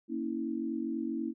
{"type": "chord", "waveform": "sine", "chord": "A# diminished", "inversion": "none", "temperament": "equal with one note detuned", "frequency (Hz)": [233.1, 277.2, 325.5], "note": ["A#3", "C#4", "E4"], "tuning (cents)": [0, 0, -22], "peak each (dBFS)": [-36, -37, -35], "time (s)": [0.08, 1.34], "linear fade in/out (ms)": 50, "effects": []}